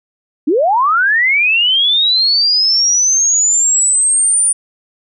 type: linear sweep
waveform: sine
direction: up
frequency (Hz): 263.2 to 9397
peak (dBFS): -9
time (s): 0.47-4.53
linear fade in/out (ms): 10
effects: none